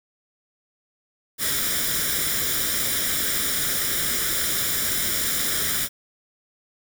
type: noise with comb filter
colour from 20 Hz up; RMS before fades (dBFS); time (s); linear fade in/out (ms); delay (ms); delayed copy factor
white; -24; 1.38-5.89; 50; 0.56; +0.7
effects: none